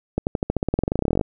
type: accelerating click train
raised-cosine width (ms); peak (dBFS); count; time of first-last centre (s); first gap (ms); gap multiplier
2; -7; 24; 0.18-1.212; 89; 0.93
effects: none